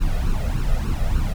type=noise with flanger; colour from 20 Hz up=brown; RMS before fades=-20 dBFS; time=0-1.34 s; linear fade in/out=20 ms; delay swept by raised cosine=0.72 to 1.58 ms; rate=3.4 Hz; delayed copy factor=+0.75; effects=none